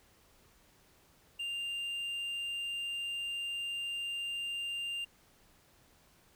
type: tone with hard clipping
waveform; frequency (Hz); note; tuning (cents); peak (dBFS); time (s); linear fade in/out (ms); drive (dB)
triangle; 2794; F7; 0; -36; 1.39-5.05; 10; 6
effects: pink hiss -65 dBFS RMS until 6.35 s